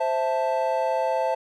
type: chord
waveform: triangle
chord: A minor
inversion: first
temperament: equal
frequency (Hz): 523.3 / 659.3 / 880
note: C5 / E5 / A5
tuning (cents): 0 / 0 / 0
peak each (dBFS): -24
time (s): 0-1.35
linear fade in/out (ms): 10
effects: none